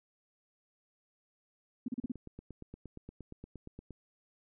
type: tone bursts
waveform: sine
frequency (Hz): 246.9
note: B3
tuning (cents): 0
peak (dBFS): -32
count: 5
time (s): 1.86-2.119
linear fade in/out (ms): 5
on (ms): 23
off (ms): 36
type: click train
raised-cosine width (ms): 3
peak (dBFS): -33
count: 17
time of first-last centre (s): 2.04-3.907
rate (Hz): 8.57
effects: none